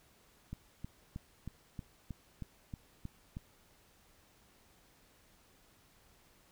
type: click train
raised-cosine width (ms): 5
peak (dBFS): -29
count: 10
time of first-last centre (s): 0.53-3.369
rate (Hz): 3.17
effects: pink hiss -66 dBFS RMS until 6.51 s